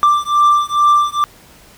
triangle beating tone pair, 1178 / 1180.3 Hz, D6 / D6, +5 / +8 cents, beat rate 2.3 Hz, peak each -11 dBFS, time 0.03-1.24 s, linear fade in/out 0 ms, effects pink hiss -44 dBFS RMS until 1.77 s

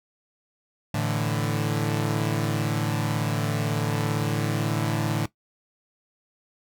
sawtooth chord, A suspended fourth, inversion none, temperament equal, 110 / 146.83 / 164.81 Hz, A2 / D3 / E3, 0 / 0 / 0 cents, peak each -23 / -23 / -27 dBFS, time 0.94-5.26 s, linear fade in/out 5 ms, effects noise-tail reverb RT60 0.1 s tail -17 dB re dry

